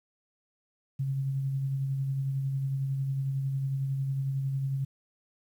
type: tone with tremolo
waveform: sine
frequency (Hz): 135.9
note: C#3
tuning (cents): -34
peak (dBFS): -26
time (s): 0.99-4.85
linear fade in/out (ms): 10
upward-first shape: sine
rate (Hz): 11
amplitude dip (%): 30
effects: 10-bit